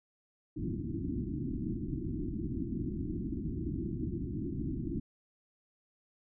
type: low-pass noise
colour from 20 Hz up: white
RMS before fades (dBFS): -36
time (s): 0.56-5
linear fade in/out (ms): 10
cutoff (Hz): 350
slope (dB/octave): 96
effects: none